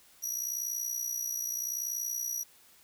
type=tone with amplitude modulation; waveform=sawtooth; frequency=5800 Hz; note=F#8; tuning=35 cents flat; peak=-27 dBFS; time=0.22-2.44 s; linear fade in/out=20 ms; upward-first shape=sine; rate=60.8 Hz; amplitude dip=65%; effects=white hiss -60 dBFS RMS until 2.83 s